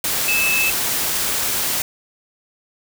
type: tone in noise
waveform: sine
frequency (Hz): 2615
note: E7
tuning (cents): -15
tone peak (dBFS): -17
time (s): 0.28-0.7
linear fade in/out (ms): 2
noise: white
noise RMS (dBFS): -21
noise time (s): 0.04-1.82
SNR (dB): +1
effects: none